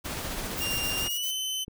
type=noise with tremolo; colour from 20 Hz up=pink; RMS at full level=-33 dBFS; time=0.04-1.09 s; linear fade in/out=20 ms; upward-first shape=sine; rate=15 Hz; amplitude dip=25%
type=noise bursts; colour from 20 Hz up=violet; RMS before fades=-35 dBFS; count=6; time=0.56-1.32 s; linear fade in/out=20 ms; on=100 ms; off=32 ms
type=tone with pitch glide; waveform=sawtooth; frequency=2794 to 3047 Hz; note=F7 to G7; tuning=0 to -50 cents; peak=-26 dBFS; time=0.6-1.65 s; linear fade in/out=20 ms; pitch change=+150 cents; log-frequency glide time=1-1.31 s
type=click; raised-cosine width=3 ms; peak=-28 dBFS; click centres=1.681 s
effects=none